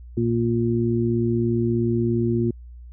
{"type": "harmonic tone", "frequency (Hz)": 116.9, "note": "A#2", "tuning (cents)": 5, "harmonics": [1, 2, 3], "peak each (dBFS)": [-23, -23, -23], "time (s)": [0.17, 2.51], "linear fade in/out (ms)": 5, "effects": ["added 60 Hz sine -38 dBFS peak until 2.92 s"]}